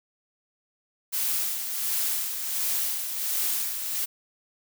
blue noise with tremolo, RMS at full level -26 dBFS, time 1.12-4.06 s, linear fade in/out 20 ms, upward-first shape sine, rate 1.4 Hz, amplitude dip 50%, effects none

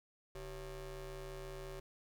30% pulse ring-modulated tone, 174.61 Hz, F3, in tune, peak -39 dBFS, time 0.35-1.8 s, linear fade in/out 5 ms, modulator 209 Hz, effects none

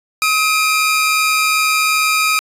sawtooth tone pair together, 1270.8 / 2399 Hz, D#6 / D7, +36 / +36 cents, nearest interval major seventh, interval 1100 cents, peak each -12 dBFS, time 0.22-2.39 s, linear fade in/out 0 ms, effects resampled to 32000 Hz

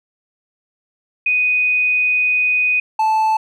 sine / triangle tone pair in turn, 2490 / 875.5 Hz, D#7 / A5, +1 / -9 cents, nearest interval octave + tritone, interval 1810 cents, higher first, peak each -13 / -11 dBFS, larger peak second, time 1.26-2.8 / 2.99-3.37 s, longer first, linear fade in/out 5 ms, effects none

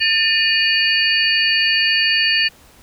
sine tone cluster, 1793 / 2465 / 2864 / 4508 Hz, A6 / D#7 / F7 / C#8, +32 / -17 / +43 / +28 cents, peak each -19 dBFS, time 0-2.49 s, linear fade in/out 20 ms, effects pink hiss -48 dBFS RMS until 2.82 s

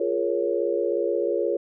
sine chord, Bb minor seventh, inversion second, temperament equal with one note detuned, 349.2 / 415.3 / 471.9 / 554.4 Hz, F4 / Ab4 / Bb4 / Db5, 0 / 0 / +21 / 0 cents, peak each -27 dBFS, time 0-1.57 s, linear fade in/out 5 ms, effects none

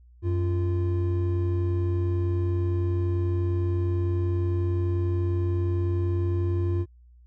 triangle tone pair together, 91.67 / 346.1 Hz, F#2 / F4, -16 / -16 cents, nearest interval octave + major seventh, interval 2300 cents, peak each -21 / -28 dBFS, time 0.22-6.86 s, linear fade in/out 50 ms, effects added 60 Hz sine -50 dBFS peak until 7.26 s

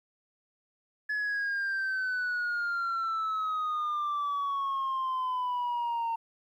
sine exponential sweep, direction down, 1710 to 912 Hz, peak -26 dBFS, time 1.09-6.16 s, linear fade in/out 10 ms, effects tanh soft clip ceiling -27 dBFS + 11-bit

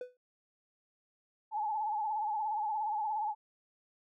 triangle tone with exponential decay, 498.1 Hz, B4, 15 cents sharp, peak -33 dBFS, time 0.01-0.17 s, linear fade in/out 2 ms, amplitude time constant 33 ms
sine tone with vibrato, 854 Hz, G#5, 48 cents sharp, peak -31 dBFS, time 1.51-3.35 s, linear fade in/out 50 ms, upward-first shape triangle, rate 17 Hz, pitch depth 83 cents each way
effects none

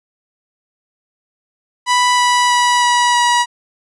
sawtooth tone with pitch steps, 987.8 / 982.1 / 976.5 / 970.8 / 965.2 Hz, B5 / B5 / B5 / B5 / B5, 0 / -10 / -20 / -30 / -40 cents, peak -7 dBFS, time 1.86-3.46 s, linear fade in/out 50 ms, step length 320 ms, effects resampled to 22050 Hz

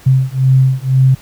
sine beating tone pair, 130.7 / 132.7 Hz, C3 / C3, -1 / +25 cents, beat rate 2 Hz, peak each -11 dBFS, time 0.06-1.15 s, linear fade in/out 10 ms, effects pink hiss -41 dBFS RMS until 1.21 s

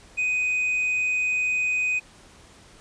sine tone with tanh clipping, 2499 Hz, D#7, 7 cents sharp, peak -22 dBFS, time 0.17-2 s, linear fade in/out 20 ms, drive 2 dB, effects pink hiss -51 dBFS RMS until 2.8 s + resampled to 22050 Hz

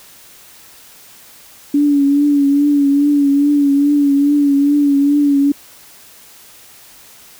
sine tone with vibrato, 285.3 Hz, C#4, 50 cents sharp, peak -9 dBFS, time 1.74-5.52 s, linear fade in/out 5 ms, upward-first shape triangle, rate 2.4 Hz, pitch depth 47 cents each way, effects white hiss -42 dBFS RMS until 7.39 s

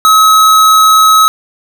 square tone, 1282 Hz, E6, 49 cents flat, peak -4 dBFS, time 0.05-1.28 s, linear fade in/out 0 ms, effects none

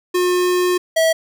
square tone pair in turn, 359.8 / 648.9 Hz, F#4 / E5, -48 / -27 cents, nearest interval minor seventh, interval 1021 cents, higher second, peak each -15 / -13 dBFS, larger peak second, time 0.14-0.78 / 0.96-1.13 s, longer first, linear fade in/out 10 ms, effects none

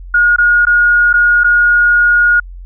sine tone with dropouts, 1437 Hz, F6, 49 cents sharp, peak -6 dBFS, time 0.14-2.4 s, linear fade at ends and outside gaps 5 ms, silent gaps 0.362-0.383 / 0.653-0.668 / 1.13-1.138 / 1.436-1.443 s, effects added 44 Hz sine -27 dBFS peak until 2.65 s

